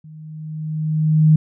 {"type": "tone with level ramp", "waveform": "sine", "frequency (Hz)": 155.56, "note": "D#3", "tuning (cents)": 0, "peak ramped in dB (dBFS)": [-37, -7], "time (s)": [0.04, 1.36], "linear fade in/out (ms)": 5, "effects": []}